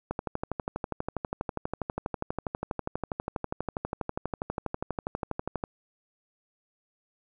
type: click train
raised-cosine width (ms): 1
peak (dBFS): -16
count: 69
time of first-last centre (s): 0.11-5.638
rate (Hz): 12.3
effects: none